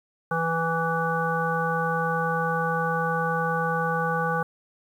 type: harmonic tone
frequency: 164.81 Hz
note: E3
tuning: in tune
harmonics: 1 / 3 / 5 / 7 / 9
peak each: -29 / -29 / -29 / -29 / -29 dBFS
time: 0.31-4.43 s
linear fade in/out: 5 ms
effects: 9-bit